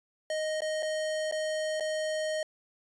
square tone with dropouts, 622.3 Hz, D#5, in tune, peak -30 dBFS, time 0.3-2.43 s, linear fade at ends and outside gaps 2 ms, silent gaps 0.606-0.619 / 0.825-0.829 / 1.313-1.323 / 1.799-1.806 s, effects resampled to 22050 Hz

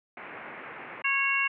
white low-pass noise, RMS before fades -42 dBFS, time 0.17-1.02 s, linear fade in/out 2 ms, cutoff 2400 Hz, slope 48 dB/octave
harmonic tone, 550 Hz, C#5, 14 cents flat, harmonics 2 / 3 / 4 / 5, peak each -32 / -31 / -28 / -27 dBFS, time 1.04-1.48 s, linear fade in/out 10 ms
effects high-pass 200 Hz 12 dB/octave

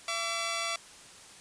10% pulse tone pair together, 673.4 / 1150 Hz, E5 / D6, +37 / -37 cents, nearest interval major sixth, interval 926 cents, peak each -25 dBFS, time 0.08-0.76 s, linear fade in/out 2 ms, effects white hiss -51 dBFS RMS until 1.4 s + resampled to 22050 Hz

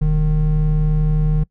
triangle tone pair together, 40.71 / 153.7 Hz, E1 / D#3, -21 / -21 cents, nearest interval octave + major seventh, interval 2300 cents, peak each -14 dBFS, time 0.01-1.44 s, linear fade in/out 10 ms, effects noise-tail reverb RT60 0.1 s tail -24 dB re dry

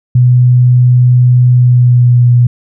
sine tone with pitch glide, 124.3 to 121.74 Hz, B2 to B2, +12 to -24 cents, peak -3 dBFS, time 0.15-2.47 s, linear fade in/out 5 ms, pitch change -36 cents, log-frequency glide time 1.51-2.3 s, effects none

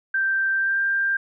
sine tone with pitch glide, 1568 to 1588.1 Hz, G6 to G6, 0 to +22 cents, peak -19 dBFS, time 0.14-1.17 s, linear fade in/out 5 ms, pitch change +22 cents, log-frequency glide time 0.55-0.81 s, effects none

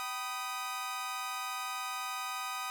sawtooth chord, G augmented, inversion none, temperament equal with one note detuned, 769.6 / 987.8 / 1244.5 Hz, G5 / B5 / D#6, -32 / 0 / 0 cents, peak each -39 / -39 / -34 dBFS, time 0-2.7 s, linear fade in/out 0 ms, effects none

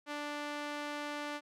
sawtooth tone with band-pass filter, 293.7 Hz, D4, in tune, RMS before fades -40 dBFS, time 0.06-1.41 s, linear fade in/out 50 ms, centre 1700 Hz, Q 0.51, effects none

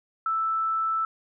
sine tone, 1320 Hz, E6, 2 cents sharp, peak -23 dBFS, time 0.26-1.05 s, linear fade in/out 2 ms, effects none

